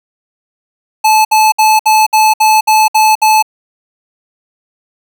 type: tone bursts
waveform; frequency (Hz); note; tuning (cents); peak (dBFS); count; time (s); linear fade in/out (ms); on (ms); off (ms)
square; 867; A5; -26; -6; 9; 1.04-3.426; 10; 210; 62
effects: none